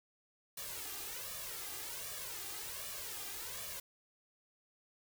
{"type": "noise with flanger", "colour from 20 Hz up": "white", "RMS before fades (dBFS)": -44, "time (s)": [0.57, 3.8], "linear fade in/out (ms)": 5, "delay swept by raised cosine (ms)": [1.7, 2.52], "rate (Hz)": 1.3, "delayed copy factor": 0.75, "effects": []}